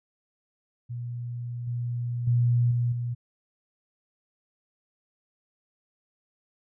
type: tone with level steps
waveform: sine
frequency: 120.4 Hz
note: B2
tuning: 44 cents flat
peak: -31 / -27 / -19 / -22 / -27 dBFS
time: 0.89-3.15 s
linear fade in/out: 20 ms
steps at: 1.67 / 2.27 / 2.71 / 2.92 s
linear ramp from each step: 5 ms
effects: none